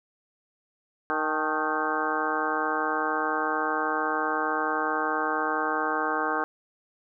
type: harmonic tone with a mistuned harmonic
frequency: 155.56 Hz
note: D#3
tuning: in tune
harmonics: 2 / 3 / 4 / 5 / 6 / 7 / 8 / 9 / 10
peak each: -34 / -33 / -37 / -32 / -34 / -32 / -32 / -37 / -31 dBFS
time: 1.1-6.44 s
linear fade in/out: 0 ms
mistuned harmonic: 6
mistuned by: -87 cents
effects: none